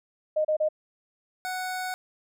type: tone bursts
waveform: sine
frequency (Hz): 617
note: D#5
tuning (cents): -15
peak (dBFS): -21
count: 3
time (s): 0.36-0.688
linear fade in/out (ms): 10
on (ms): 88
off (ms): 32
type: tone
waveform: 25% pulse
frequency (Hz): 740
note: F#5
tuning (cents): 0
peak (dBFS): -26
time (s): 1.45-1.94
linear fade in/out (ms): 0
effects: none